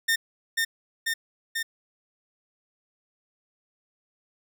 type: tone with echo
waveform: sawtooth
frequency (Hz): 1820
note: A#6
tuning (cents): -42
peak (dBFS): -17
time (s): 0.08-0.16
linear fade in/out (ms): 10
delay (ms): 490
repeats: 3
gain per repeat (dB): -2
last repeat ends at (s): 1.63
effects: none